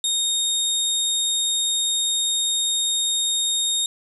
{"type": "tone", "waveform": "25% pulse", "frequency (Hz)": 3705, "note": "A#7", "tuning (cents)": -11, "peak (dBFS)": -16, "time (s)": [0.04, 3.86], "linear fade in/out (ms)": 2, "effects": ["resampled to 32000 Hz", "8-bit"]}